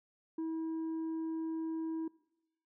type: tone with tanh clipping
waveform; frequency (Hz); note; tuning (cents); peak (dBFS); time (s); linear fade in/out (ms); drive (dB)
triangle; 323; E4; -35; -35; 0.38-2.08; 5; 8
effects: noise-tail reverb RT60 0.9 s tail -23 dB re dry